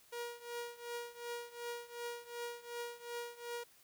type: tone with tremolo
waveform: sawtooth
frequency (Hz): 476.2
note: A#4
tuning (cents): +37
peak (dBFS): -35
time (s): 0.12-3.64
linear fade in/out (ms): 10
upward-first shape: triangle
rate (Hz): 2.7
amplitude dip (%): 90
effects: white hiss -65 dBFS RMS until 3.83 s